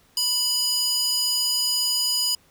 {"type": "tone with high-pass filter", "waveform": "square", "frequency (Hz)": 987.8, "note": "B5", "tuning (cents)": 0, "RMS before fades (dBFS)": -23, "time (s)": [0.17, 2.35], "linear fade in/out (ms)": 2, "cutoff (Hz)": 4600, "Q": 2.5, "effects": ["pink hiss -59 dBFS RMS until 2.5 s"]}